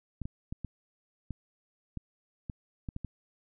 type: clicks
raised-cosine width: 5 ms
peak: -24 dBFS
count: 10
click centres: 0.217 / 0.255 / 0.525 / 0.647 / 1.307 / 1.973 / 2.498 / 2.888 / 2.964 / 3.047 s
effects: none